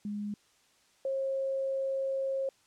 sine tone pair in turn, 206.8 / 538.2 Hz, G#3 / C5, -7 / +49 cents, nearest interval octave + perfect fourth, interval 1656 cents, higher second, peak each -33 / -29 dBFS, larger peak second, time 0.05-0.34 / 1.05-2.49 s, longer second, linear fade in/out 2 ms, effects white hiss -66 dBFS RMS until 2.66 s + low-pass 8000 Hz 12 dB/octave

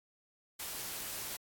white noise, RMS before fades -41 dBFS, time 0.59-1.37 s, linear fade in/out 10 ms, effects AAC 64 kbps

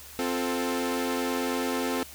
sawtooth chord, F major, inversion second, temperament equal with one note detuned, 261.6 / 350.4 / 440 Hz, C4 / F4 / A4, 0 / +6 / 0 cents, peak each -25 / -30 / -28 dBFS, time 0.19-2.03 s, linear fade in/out 0 ms, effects added 70 Hz sine -53 dBFS peak until 2.14 s + white hiss -46 dBFS RMS until 2.14 s

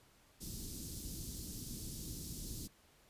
pink band-stop noise, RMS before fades -45 dBFS, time 0.4-2.68 s, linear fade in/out 20 ms, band 320 to 4500 Hz, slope 24 dB/octave, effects pink hiss -67 dBFS RMS until 3.09 s + resampled to 32000 Hz

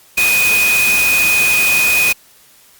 sine tone in noise, 2489 Hz, D#7, in tune, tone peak -11 dBFS, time 0.17-2.13 s, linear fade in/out 10 ms, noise white, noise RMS -18 dBFS, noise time 0.17-2.13 s, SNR +4 dB, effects white hiss -47 dBFS RMS until 2.79 s + Opus 48 kbps

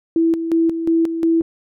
sine tone with tremolo, 329.6 Hz, E4, in tune, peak -12 dBFS, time 0.16-1.42 s, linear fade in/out 2 ms, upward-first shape square, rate 2.8 Hz, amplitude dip 60%, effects none

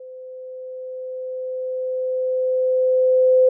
sine tone with level ramp, 513 Hz, C5, 34 cents flat, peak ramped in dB -35 to -10 dBFS, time 0-3.49 s, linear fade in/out 5 ms, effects none

